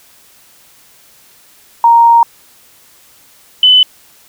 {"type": "tone pair in turn", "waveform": "sine", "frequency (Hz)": [932, 3012], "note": ["A#5", "F#7"], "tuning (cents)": [-1, 30], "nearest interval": "octave + minor sixth", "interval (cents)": 2031, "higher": "second", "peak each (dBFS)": -3, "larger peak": "neither", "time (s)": [[1.84, 2.23], [3.63, 3.83]], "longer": "first", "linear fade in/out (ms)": 2, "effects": ["white hiss -45 dBFS RMS until 4.28 s"]}